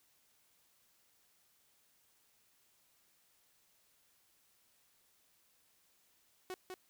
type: tone with echo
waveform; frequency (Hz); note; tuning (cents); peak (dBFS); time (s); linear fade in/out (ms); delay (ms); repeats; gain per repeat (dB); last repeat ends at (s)
sawtooth; 370; F#4; 0; -37; 6.5-6.54; 0; 200; 1; -3; 6.74
effects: white hiss -72 dBFS RMS until 6.89 s